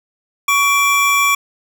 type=tone pair together; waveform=square; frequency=1123.4 / 2349 Hz; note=C#6 / D7; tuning=+23 / 0 cents; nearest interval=octave + minor second; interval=1277 cents; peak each=-15 dBFS; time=0.48-1.35 s; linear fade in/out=5 ms; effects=none